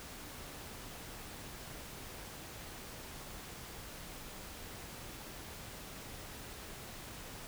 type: silence
effects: pink hiss -48 dBFS RMS until 7.47 s